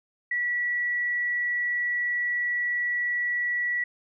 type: tone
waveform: sine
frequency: 1943 Hz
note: B6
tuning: 29 cents flat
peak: -24 dBFS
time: 0.31-3.84 s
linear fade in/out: 5 ms
effects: none